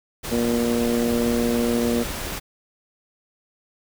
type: noise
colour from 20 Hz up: pink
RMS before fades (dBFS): -30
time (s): 0.23-2.4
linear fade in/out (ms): 20
type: harmonic tone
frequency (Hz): 118.5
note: A#2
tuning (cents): +29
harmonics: 2 / 3 / 4 / 5 / 6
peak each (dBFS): -21 / -28 / -25 / -32 / -40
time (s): 0.31-2.04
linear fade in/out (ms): 20
effects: none